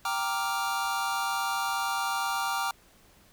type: chord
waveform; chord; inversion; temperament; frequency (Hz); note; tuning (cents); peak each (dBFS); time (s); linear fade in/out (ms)
square; G minor seventh; none; equal; 784 / 932.3 / 1174.7 / 1396.9; G5 / Bb5 / D6 / F6; 0 / 0 / 0 / 0; -34; 0.05-2.71; 2
effects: pink hiss -59 dBFS RMS until 3.32 s